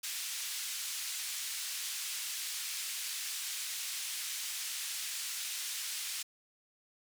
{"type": "band-pass noise", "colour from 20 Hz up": "white", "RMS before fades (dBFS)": -39, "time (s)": [0.03, 6.23], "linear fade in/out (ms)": 10, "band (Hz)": [2200, 9400], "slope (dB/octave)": 12, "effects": []}